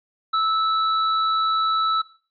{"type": "tone with tanh clipping", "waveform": "sine", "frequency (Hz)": 1310, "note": "E6", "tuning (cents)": -11, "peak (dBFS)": -20, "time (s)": [0.33, 2.02], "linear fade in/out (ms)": 10, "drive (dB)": 17, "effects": ["noise-tail reverb RT60 0.4 s tail -17 dB re dry", "resampled to 11025 Hz"]}